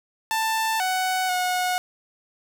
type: tone with pitch steps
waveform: sawtooth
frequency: 887 / 745 / 729 Hz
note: A5 / F#5 / F#5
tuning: +14 / +12 / -26 cents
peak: -18 dBFS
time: 0.31-1.78 s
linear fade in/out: 0 ms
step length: 490 ms
effects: 8-bit